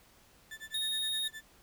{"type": "tone with tremolo", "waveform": "35% pulse", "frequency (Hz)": 1760, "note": "A6", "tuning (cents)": 0, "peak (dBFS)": -39, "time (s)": [0.51, 1.43], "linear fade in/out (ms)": 2, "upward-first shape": "sine", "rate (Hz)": 9.6, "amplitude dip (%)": 100}
{"type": "tone", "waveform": "square", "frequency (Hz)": 3729, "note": "A#7", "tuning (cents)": 0, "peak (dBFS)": -32, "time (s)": [0.74, 1.28], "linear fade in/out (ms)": 5}
{"effects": ["pink hiss -62 dBFS RMS until 1.62 s"]}